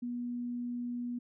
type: tone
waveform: sine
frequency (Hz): 242.4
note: B3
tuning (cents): -32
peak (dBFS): -34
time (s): 0.02-1.19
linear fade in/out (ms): 10
effects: none